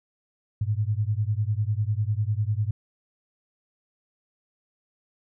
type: beating tone pair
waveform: sine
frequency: 101.8 / 111.8 Hz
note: G#2 / A2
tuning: -34 / +28 cents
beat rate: 10 Hz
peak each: -25 / -26 dBFS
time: 0.61-2.71 s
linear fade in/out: 5 ms
effects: none